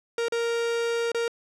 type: tone with dropouts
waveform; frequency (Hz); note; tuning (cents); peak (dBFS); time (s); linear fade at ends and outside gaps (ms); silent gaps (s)
45% pulse; 466.2; A#4; 0; -24; 0.18-1.28; 2; 0.284-0.322 / 1.118-1.146
effects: low-pass 7000 Hz 12 dB/octave